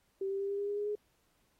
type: tone with pitch steps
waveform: sine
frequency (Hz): 388.1 / 392.2 / 396.3 / 400.4 / 404.6 / 408.8 / 413.1 / 417.4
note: G4 / G4 / G4 / G4 / G#4 / G#4 / G#4 / G#4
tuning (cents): -17 / +1 / +19 / +37 / -45 / -27 / -9 / +9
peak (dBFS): -32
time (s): 0.21-0.954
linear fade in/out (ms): 5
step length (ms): 93
effects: pink hiss -74 dBFS RMS until 1.59 s + AAC 48 kbps